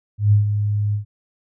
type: tone with ADSR envelope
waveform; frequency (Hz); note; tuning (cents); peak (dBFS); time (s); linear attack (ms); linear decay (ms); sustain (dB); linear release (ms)
sine; 103.83; G#2; 0; -9; 0.18-1.05; 140; 130; -8; 110
effects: none